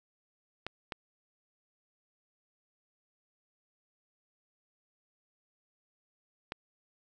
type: clicks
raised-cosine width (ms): 0.3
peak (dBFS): -20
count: 3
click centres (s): 0.666 / 0.922 / 6.521
effects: none